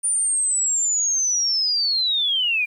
sine linear sweep, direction down, 9350 to 2360 Hz, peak -18 dBFS, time 0.03-2.66 s, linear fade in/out 20 ms, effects 9-bit

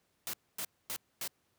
white noise bursts, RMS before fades -38 dBFS, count 4, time 0.27-1.276 s, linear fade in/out 0 ms, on 64 ms, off 250 ms, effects pink hiss -75 dBFS RMS until 1.58 s + high-pass 80 Hz 12 dB/octave

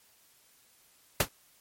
pink noise with exponential decay, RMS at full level -18 dBFS, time 1.2-1.29 s, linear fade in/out 5 ms, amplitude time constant 18 ms, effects white hiss -63 dBFS RMS until 1.6 s + MP3 64 kbps

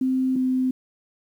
sine tone pair in turn, 260 / 257.5 Hz, C4 / C4, -11 / -28 cents, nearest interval unison, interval 17 cents, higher first, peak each -19 dBFS, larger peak neither, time 0.01-0.36 / 0.36-0.71 s, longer neither, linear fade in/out 5 ms, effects 9-bit

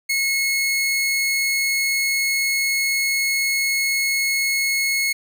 sawtooth tone, 2178 Hz, C#7, 31 cents flat, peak -15 dBFS, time 0.09-5.13 s, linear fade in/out 10 ms, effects none

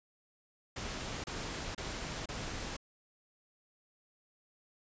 pink noise bursts, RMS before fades -40 dBFS, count 4, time 0.76-2.767 s, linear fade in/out 5 ms, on 480 ms, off 29 ms, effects resampled to 16000 Hz

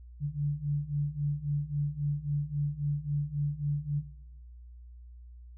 sine beating tone pair, 143.4 / 147.1 Hz, D3 / D3, -41 / +3 cents, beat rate 3.7 Hz, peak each -31 dBFS, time 0.2-4.03 s, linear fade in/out 50 ms, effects noise-tail reverb RT60 0.9 s tail -17 dB re dry + added 60 Hz sine -46 dBFS peak until 5.57 s

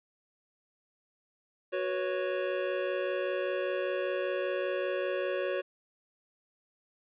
square chord, F# suspended fourth, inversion none, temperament equal with one note detuned, 370 / 489.3 / 554.4 Hz, F#4 / B4 / C#5, 0 / -16 / 0 cents, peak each -35 / -38 / -33 dBFS, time 1.72-5.62 s, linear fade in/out 20 ms, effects resampled to 8000 Hz + 11-bit

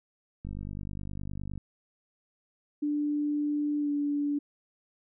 click train, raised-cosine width 5 ms, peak -26 dBFS, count 57, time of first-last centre 0.45-1.577 s, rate 49.7 Hz
sine tone with pitch glide, 294.6 to 289.5 Hz, D4 to D4, +6 to -25 cents, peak -26 dBFS, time 2.82-4.39 s, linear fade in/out 10 ms, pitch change -31 cents, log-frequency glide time 3.79-3.9 s
effects none

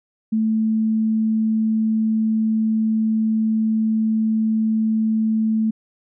sine tone, 220 Hz, A3, in tune, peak -16 dBFS, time 0.32-5.71 s, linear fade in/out 10 ms, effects none

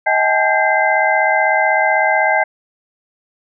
sine tone cluster, 632 / 778 / 854 / 1587 / 2060 Hz, D#5 / G5 / G#5 / G6 / C7, +27 / -13 / +48 / +21 / -28 cents, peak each -18 dBFS, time 0.06-2.44 s, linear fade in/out 10 ms, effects none

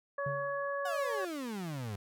harmonic tone, 562 Hz, C#5, 24 cents sharp, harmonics 1 / 2 / 3, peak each -35 / -38 / -40 dBFS, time 0.18-1.25 s, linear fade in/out 5 ms
triangle tone with exponential decay, 140 Hz, C#3, 18 cents sharp, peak -32 dBFS, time 0.26-0.71 s, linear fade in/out 5 ms, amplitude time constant 97 ms
35% pulse exponential sweep, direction down, 755 to 97.1 Hz, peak -35 dBFS, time 0.85-1.96 s, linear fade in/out 5 ms
effects none

